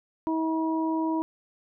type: harmonic tone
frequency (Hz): 321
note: E4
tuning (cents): -46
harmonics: 1 / 2 / 3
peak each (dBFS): -25 / -36 / -31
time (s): 0.27-1.22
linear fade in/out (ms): 0
effects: none